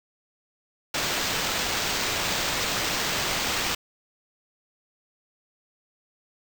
violet noise with sample-and-hold, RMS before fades -27 dBFS, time 0.94-3.75 s, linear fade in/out 5 ms, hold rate 11025 Hz, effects none

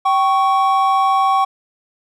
triangle tone pair together, 774.3 / 1108 Hz, G5 / C#6, -22 / -1 cents, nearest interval tritone, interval 621 cents, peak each -13 dBFS, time 0.05-1.45 s, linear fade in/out 10 ms, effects none

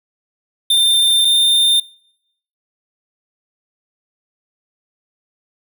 square tone pair in turn, 3594 / 3615 Hz, A7 / A7, +36 / +46 cents, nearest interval unison, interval 10 cents, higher second, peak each -11 dBFS, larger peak neither, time 0.7-1.25 / 1.25-1.8 s, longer neither, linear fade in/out 5 ms, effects noise-tail reverb RT60 0.8 s tail -26 dB re dry

